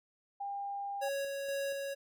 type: tone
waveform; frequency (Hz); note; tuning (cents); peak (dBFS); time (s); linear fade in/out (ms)
sine; 801; G5; +37; -36; 0.4-1.09; 10
type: tone with tremolo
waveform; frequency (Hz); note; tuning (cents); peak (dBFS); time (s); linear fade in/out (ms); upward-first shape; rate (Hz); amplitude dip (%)
square; 554.4; C#5; 0; -34; 1.01-1.95; 20; square; 2.1; 30
effects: none